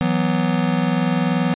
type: chord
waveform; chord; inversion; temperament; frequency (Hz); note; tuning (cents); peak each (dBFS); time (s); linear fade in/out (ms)
square; E suspended second; none; just; 164.81 / 185.42 / 247.2; E3 / F#3 / B3; 0 / +4 / +2; -22; 0.01-1.54; 0
effects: resampled to 8000 Hz